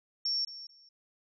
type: tone with echo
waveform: sine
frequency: 5470 Hz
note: F8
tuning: 37 cents flat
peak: -28 dBFS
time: 0.25-0.45 s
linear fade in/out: 5 ms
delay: 220 ms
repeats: 2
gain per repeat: -14 dB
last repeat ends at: 0.89 s
effects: none